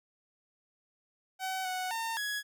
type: tone with pitch steps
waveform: sawtooth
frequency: 756 / 740 / 909 / 1674 Hz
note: F#5 / F#5 / A#5 / G#6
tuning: +37 / 0 / -44 / +13 cents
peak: -29 dBFS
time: 1.39-2.43 s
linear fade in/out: 50 ms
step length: 260 ms
effects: none